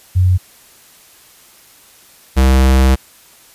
sine / square tone pair in turn, 91.5 / 65.66 Hz, F#2 / C2, -19 / +7 cents, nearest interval tritone, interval 574 cents, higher first, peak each -8 dBFS, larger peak neither, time 0.15-0.38 / 2.36-2.96 s, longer second, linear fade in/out 20 ms, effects white hiss -45 dBFS RMS until 3.54 s + resampled to 32000 Hz

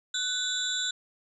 sine tone cluster, 1492 / 3534 / 3912 / 7280 Hz, F#6 / A7 / B7 / A#8, +14 / +7 / -17 / -42 cents, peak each -35 / -32 / -32 / -34 dBFS, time 0.14-0.91 s, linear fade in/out 5 ms, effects none

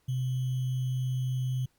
sine tone with sample-and-hold, 128.2 Hz, C3, 35 cents flat, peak -27 dBFS, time 0.08-1.66 s, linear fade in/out 10 ms, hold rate 3150 Hz, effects pink hiss -71 dBFS RMS until 1.78 s + Opus 48 kbps

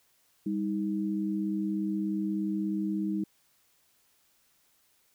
sine tone pair together, 198.75 / 315.5 Hz, G3 / D#4, +24 / +24 cents, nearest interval minor sixth, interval 800 cents, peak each -30 / -31 dBFS, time 0.46-3.24 s, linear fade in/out 5 ms, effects white hiss -68 dBFS RMS until 5.14 s

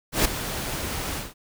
pink noise with ADSR envelope, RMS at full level -18 dBFS, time 0.12-1.34 s, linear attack 130 ms, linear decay 8 ms, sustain -12 dB, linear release 190 ms, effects none

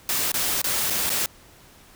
white noise with dropouts, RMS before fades -24 dBFS, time 0.09-1.26 s, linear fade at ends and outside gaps 1 ms, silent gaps 0.318-0.341 / 0.617-0.642 / 0.901-0.905 / 1.095-1.101 s, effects pink hiss -51 dBFS RMS until 1.95 s

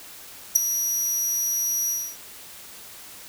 sawtooth tone with ADSR envelope, 5800 Hz, F#8, 35 cents flat, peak -7 dBFS, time 0.55-2.17 s, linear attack 11 ms, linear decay 7 ms, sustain -13 dB, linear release 280 ms, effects white hiss -43 dBFS RMS until 3.28 s

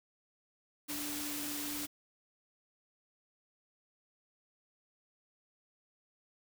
sine tone in noise, 293.7 Hz, D4, in tune, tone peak -42 dBFS, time 0.88-1.87 s, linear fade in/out 20 ms, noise white, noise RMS -40 dBFS, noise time 0.88-1.87 s, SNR -5 dB, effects none

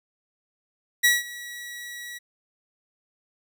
sawtooth tone with ADSR envelope, 1928 Hz, B6, 42 cents flat, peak -11 dBFS, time 1.03-2.19 s, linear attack 18 ms, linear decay 180 ms, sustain -21 dB, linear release 19 ms, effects none

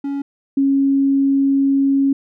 triangle / sine tone pair in turn, 279.9 / 274.6 Hz, C#4 / C#4, +17 / -16 cents, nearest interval unison, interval 33 cents, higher first, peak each -18 / -12 dBFS, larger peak second, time 0.04-0.22 / 0.57-2.13 s, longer second, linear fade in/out 5 ms, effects none

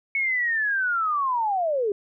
sine linear sweep, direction down, 2217 to 388.4 Hz, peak -21 dBFS, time 0.15-1.92 s, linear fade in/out 2 ms, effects none

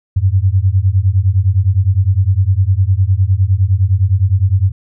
sine beating tone pair, 90.8 / 100.6 Hz, F#2 / G2, -32 / +45 cents, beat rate 9.8 Hz, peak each -12 dBFS, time 0.16-4.72 s, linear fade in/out 10 ms, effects none

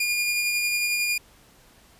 sawtooth tone with tremolo, 2424 Hz, D#7, 46 cents flat, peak -18 dBFS, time 0-1.18 s, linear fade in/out 5 ms, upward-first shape sine, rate 11 Hz, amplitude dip 25%, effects pink hiss -55 dBFS RMS until 1.99 s + resampled to 32000 Hz

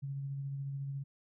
sine tone with tremolo, 138.4 Hz, C#3, 2 cents flat, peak -35 dBFS, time 0.02-1.04 s, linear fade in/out 20 ms, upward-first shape sine, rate 14 Hz, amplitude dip 25%, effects none

